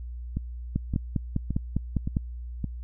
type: two click trains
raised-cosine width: 5 ms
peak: -16 / -12 dBFS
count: 5 / 8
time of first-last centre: 0.37-2.643 / 0.76-2.168 s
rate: 1.76 / 4.97 Hz
effects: added 60 Hz sine -34 dBFS peak until 2.83 s